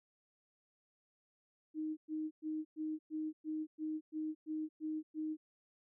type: tone bursts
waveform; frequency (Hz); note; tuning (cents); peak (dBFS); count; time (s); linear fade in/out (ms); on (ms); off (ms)
sine; 311.1; D#4; 0; -36; 11; 1.74-5.37; 50; 230; 110
effects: none